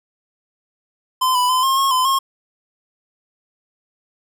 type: tone with pitch steps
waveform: square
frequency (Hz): 1028 / 992 / 1022 / 1069 / 1087 / 1022 / 1078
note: C6 / B5 / C6 / C6 / C#6 / C6 / C#6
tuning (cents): -31 / +7 / -41 / +37 / -34 / -41 / -49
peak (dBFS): -15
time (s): 1.21-2.19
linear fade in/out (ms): 10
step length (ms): 140
effects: none